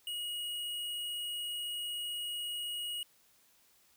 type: tone with hard clipping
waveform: sine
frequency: 2891 Hz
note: F#7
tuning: 41 cents flat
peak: -37 dBFS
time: 0.07-3.03 s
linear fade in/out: 2 ms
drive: 16 dB
effects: white hiss -67 dBFS RMS until 3.96 s